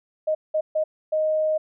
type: tone bursts at uneven times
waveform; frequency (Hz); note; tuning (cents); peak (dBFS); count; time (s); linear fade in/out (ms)
sine; 622.3; D#5; 0; -19; 4; 0.27-0.35 / 0.54-0.61 / 0.75-0.84 / 1.12-1.58; 10
effects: none